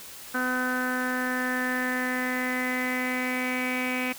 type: tone with low-pass filter sweep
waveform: sawtooth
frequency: 252.9 Hz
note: B3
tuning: 41 cents sharp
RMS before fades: -28 dBFS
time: 0.34-4.13 s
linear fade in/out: 10 ms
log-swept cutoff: 1500 to 2400 Hz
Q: 8
effects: white hiss -43 dBFS RMS until 4.18 s